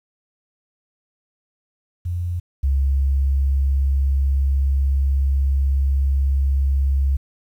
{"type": "tone pair in turn", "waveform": "sine", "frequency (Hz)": [87.3, 68.2], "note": ["F2", "C#2"], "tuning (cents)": [0, -28], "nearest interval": "major third", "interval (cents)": 428, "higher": "first", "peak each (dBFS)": [-21, -15], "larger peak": "second", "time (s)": [[2.05, 2.4], [2.63, 7.17]], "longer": "second", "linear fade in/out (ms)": 10, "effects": ["9-bit"]}